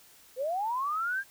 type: linear sweep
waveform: sine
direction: up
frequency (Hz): 482.3 to 1635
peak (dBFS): -28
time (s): 0.36-1.24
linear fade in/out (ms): 50
effects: white hiss -57 dBFS RMS until 1.3 s